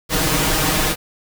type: noise with comb filter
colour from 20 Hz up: pink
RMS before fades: -18 dBFS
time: 0.09-0.96 s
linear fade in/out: 50 ms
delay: 6.4 ms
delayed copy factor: +0.75
effects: none